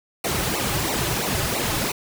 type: noise with flanger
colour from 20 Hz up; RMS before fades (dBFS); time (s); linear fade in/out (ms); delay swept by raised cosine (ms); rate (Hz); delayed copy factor
pink; -24; 0.24-1.92; 5; 0.59 to 4.39; 3; -0.9
effects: none